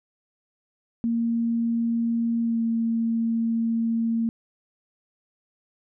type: tone with pitch glide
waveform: sine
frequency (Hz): 231.7 to 228.6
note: A#3 to A#3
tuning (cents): -10 to -34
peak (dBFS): -21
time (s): 1.04-4.29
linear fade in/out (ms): 0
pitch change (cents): -24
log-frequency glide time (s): 2.42-2.6
effects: none